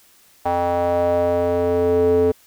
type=tone with band-pass filter sweep; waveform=square; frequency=87.31 Hz; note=F2; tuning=in tune; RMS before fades=-18 dBFS; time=0.45-2.32 s; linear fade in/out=10 ms; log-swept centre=760 to 410 Hz; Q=4.7; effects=white hiss -53 dBFS RMS until 2.46 s